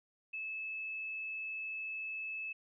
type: tone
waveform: sine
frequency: 2607 Hz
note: E7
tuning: 20 cents flat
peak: -38 dBFS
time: 0.33-2.53 s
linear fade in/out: 10 ms
effects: none